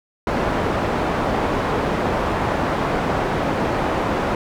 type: low-pass noise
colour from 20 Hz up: white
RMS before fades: -21 dBFS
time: 0.27-4.35 s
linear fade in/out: 2 ms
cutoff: 890 Hz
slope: 12 dB/octave
effects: none